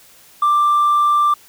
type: tone with hard clipping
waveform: triangle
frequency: 1180 Hz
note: D6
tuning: 8 cents sharp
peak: -11 dBFS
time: 0.42-1.34 s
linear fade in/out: 5 ms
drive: 2 dB
effects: white hiss -47 dBFS RMS until 1.48 s